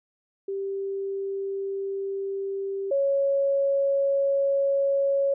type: tone pair in turn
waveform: sine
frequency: 392 / 553.8 Hz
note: G4 / C#5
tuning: 0 / -2 cents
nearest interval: tritone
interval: 598 cents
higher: second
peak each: -27 / -20 dBFS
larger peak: second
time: 0.48-2.91 / 2.91-5.34 s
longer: neither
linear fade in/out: 5 ms
effects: none